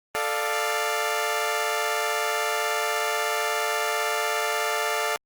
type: chord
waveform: 15% pulse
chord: D minor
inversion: second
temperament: equal with one note detuned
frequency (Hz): 440 / 592.1 / 698.5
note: A4 / D5 / F5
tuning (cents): 0 / +14 / 0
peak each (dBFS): -22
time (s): 0.15-5.16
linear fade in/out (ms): 0
effects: Opus 32 kbps